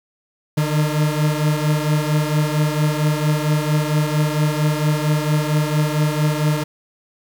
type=beating tone pair; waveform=40% pulse; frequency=150 / 154.4 Hz; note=D3 / D#3; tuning=+37 / -13 cents; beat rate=4.4 Hz; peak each=-17 / -20 dBFS; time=0.57-6.64 s; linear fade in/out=10 ms; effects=7-bit